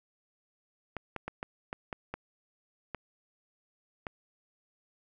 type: clicks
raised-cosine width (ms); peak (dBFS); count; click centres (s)
0.5; -21; 9; 0.967 / 1.163 / 1.28 / 1.429 / 1.729 / 1.928 / 2.14 / 2.947 / 4.068
effects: none